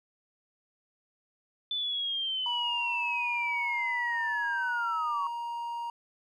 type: linear sweep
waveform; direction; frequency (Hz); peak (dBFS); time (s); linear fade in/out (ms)
sine; down; 3520 to 1094; -29; 1.71-5.27; 2
type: tone with pitch glide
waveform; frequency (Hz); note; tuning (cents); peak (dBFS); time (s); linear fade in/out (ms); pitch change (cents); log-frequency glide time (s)
triangle; 955 to 940.8; A#5 to A#5; +42 to +16; -31; 2.46-5.9; 2; -26; 3.46-5.57
effects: none